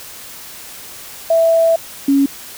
sine tone pair in turn, 659.3 / 277.2 Hz, E5 / C#4, 0 / 0 cents, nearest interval octave + minor third, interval 1500 cents, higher first, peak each -9 dBFS, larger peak neither, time 1.3-1.76 / 2.08-2.26 s, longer first, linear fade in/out 5 ms, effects white hiss -34 dBFS RMS until 2.57 s

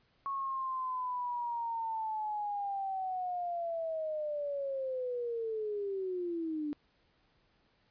sine linear sweep, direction down, 1104 to 290.5 Hz, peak -33 dBFS, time 0.26-6.73 s, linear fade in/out 0 ms, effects pink hiss -71 dBFS RMS until 7.9 s + resampled to 11025 Hz

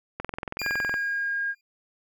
click train, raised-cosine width 0.5 ms, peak -16 dBFS, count 17, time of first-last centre 0.2-0.941 s, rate 21.6 Hz
25% pulse tone with exponential decay, 2400 Hz, D7, 37 cents sharp, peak -25 dBFS, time 0.59-1.61 s, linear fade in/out 2 ms, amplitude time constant 220 ms
sine tone with pitch glide, 1635 to 1622.8 Hz, G#6 to G#6, -28 to -41 cents, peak -25 dBFS, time 0.62-1.55 s, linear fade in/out 50 ms, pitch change -13 cents, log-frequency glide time 0.8-1.31 s
effects none

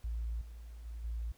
sine tone with level steps, 56.9 Hz, A#1, 41 cents flat, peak -33 / -45 / -40 / -34 dBFS, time 0.04-1.32 s, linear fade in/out 5 ms, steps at 0.41 / 0.85 / 1.04 s, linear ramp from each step 5 ms, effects tanh soft clip ceiling -30 dBFS + pink hiss -66 dBFS RMS until 1.37 s

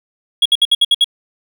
triangle tone bursts, 3322 Hz, G#7, in tune, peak -6 dBFS, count 7, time 0.42-1.044 s, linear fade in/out 5 ms, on 36 ms, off 62 ms, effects none

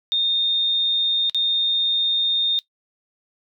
sine tone with dropouts, 3658 Hz, A#7, 33 cents flat, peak -17 dBFS, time 0.12-2.59 s, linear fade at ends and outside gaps 0 ms, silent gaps 1.297-1.346 s, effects noise-tail reverb RT60 0.1 s tail -17 dB re dry

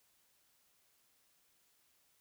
silence, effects white hiss -73 dBFS RMS until 2.2 s

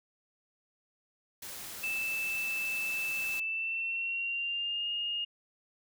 white noise, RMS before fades -43 dBFS, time 1.42-3.4 s, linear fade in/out 5 ms
sine tone with pitch glide, 2637 to 2843 Hz, E7 to F7, 0 to +30 cents, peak -31 dBFS, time 1.83-5.25 s, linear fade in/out 10 ms, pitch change +130 cents, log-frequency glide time 3.39-4.89 s
effects none

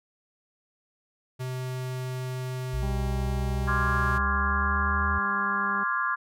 square tone with pitch glide, 128.1 to 125.61 Hz, C3 to B2, -36 to +30 cents, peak -31 dBFS, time 1.39-4.19 s, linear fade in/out 20 ms, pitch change -34 cents, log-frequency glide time 2.73-2.97 s
sine linear sweep, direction up, 58.27 to 77.78 Hz, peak -27 dBFS, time 2.73-5.19 s, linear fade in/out 10 ms
harmonic tone, 198.9 Hz, G3, 25 cents sharp, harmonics 1 / 2 / 3 / 4 / 5, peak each -35 / -42 / -50 / -41 / -50 dBFS, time 2.82-5.84 s, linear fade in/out 10 ms
sine chord, D half-diminished seventh, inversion third, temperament equal, 1046.5 / 1174.7 / 1396.9 / 1661.2 Hz, C6 / D6 / F6 / Ab6, 0 / 0 / 0 / 0 cents, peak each -30 dBFS, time 3.67-6.16 s, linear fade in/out 20 ms
effects none

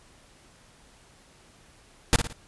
pink noise with echo, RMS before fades -17 dBFS, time 2.13-2.16 s, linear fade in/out 0 ms, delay 56 ms, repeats 3, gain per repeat -8 dB, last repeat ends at 2.328 s, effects pink hiss -56 dBFS RMS until 2.47 s + resampled to 24000 Hz

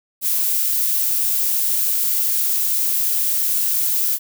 violet noise, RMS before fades -19 dBFS, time 0.21-4.19 s, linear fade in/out 50 ms, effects none

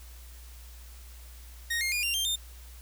sawtooth tone with pitch steps, 1864.7 / 2130 / 2432 / 2778 / 3172 / 3623 Hz, A#6 / C7 / D#7 / F7 / G7 / A7, 0 / +30 / -40 / -10 / +20 / +50 cents, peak -24 dBFS, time 1.7-2.36 s, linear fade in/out 10 ms, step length 110 ms, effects added 60 Hz sine -45 dBFS peak until 2.81 s + white hiss -54 dBFS RMS until 2.81 s

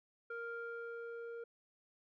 square tone with low-pass filter sweep, 466.2 Hz, A#4, in tune, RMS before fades -45 dBFS, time 0.3-1.44 s, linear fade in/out 5 ms, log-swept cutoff 1500 to 1000 Hz, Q 3.8, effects none

